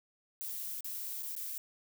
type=noise with dropouts; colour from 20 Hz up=violet; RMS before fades=-40 dBFS; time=0.41-1.58 s; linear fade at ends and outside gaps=0 ms; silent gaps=0.807-0.845 / 1.225-1.231 / 1.352-1.364 s; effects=none